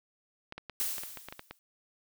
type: clicks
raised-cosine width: 0.3 ms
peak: -25 dBFS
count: 11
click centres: 0.524 / 0.58 / 0.697 / 0.813 / 0.982 / 1.035 / 1.173 / 1.286 / 1.325 / 1.394 / 1.51 s
type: noise with exponential decay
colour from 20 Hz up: blue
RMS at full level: -30 dBFS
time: 0.8-1.59 s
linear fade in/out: 0 ms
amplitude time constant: 170 ms
effects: none